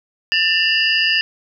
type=tone cluster; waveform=sine; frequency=1783 / 2717 / 2894 / 4749 / 4925 Hz; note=A6 / F7 / F#7 / D8 / D#8; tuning=+22 / -48 / -39 / +18 / -19 cents; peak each=-19 / -19 / -19 / -26 / -22 dBFS; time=0.32-1.21 s; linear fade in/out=0 ms; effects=none